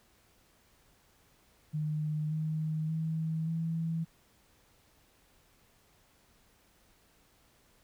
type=tone with pitch steps; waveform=sine; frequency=152.8 / 156.37 / 160.03 / 163.77 Hz; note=D#3 / D#3 / D#3 / E3; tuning=-31 / +9 / +49 / -11 cents; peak=-30 dBFS; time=1.73-4.05 s; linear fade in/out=20 ms; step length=580 ms; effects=pink hiss -66 dBFS RMS until 7.83 s